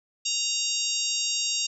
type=harmonic tone with a mistuned harmonic; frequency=932.3 Hz; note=A#5; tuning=in tune; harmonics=3 / 4 / 5 / 6 / 7 / 8; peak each=-32 / -32 / -32 / -32 / -32 / -32 dBFS; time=0.25-1.67 s; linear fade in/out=10 ms; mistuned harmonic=7; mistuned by=+26 cents; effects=none